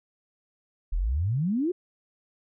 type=exponential sweep; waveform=sine; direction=up; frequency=35.95 to 380 Hz; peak=-23 dBFS; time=0.92-1.72 s; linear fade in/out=10 ms; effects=none